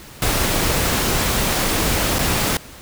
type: noise with dropouts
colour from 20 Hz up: pink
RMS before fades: -19 dBFS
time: 0.22-2.57 s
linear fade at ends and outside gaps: 2 ms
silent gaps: 2.186-2.19 s
effects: pink hiss -40 dBFS RMS until 2.81 s